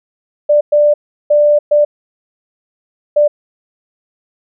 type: tone bursts at uneven times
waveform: sine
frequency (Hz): 591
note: D5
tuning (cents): +11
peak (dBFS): -6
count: 5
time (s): 0.49-0.61 / 0.72-0.94 / 1.3-1.59 / 1.71-1.85 / 3.16-3.28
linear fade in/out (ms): 10
effects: none